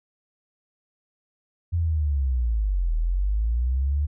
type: linear two-way sweep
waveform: sine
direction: down then up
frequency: 87.31 to 39.13 to 74.9 Hz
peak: -20 dBFS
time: 1.72-4.07 s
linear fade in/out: 20 ms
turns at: 2.95 s
effects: none